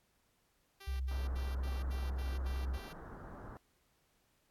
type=tone bursts; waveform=5% pulse; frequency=392.1 Hz; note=G4; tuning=in tune; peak=-40 dBFS; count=8; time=0.8-2.932 s; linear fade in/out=10 ms; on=200 ms; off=76 ms
type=tone with vibrato; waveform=sine; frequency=65.41 Hz; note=C2; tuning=in tune; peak=-34 dBFS; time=0.87-2.78 s; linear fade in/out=10 ms; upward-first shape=triangle; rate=4.1 Hz; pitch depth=12 cents each way
type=low-pass noise; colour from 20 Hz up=pink; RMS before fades=-49 dBFS; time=1.11-3.57 s; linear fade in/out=0 ms; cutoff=1600 Hz; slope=48 dB/octave
effects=pink hiss -75 dBFS RMS until 4.5 s + AAC 64 kbps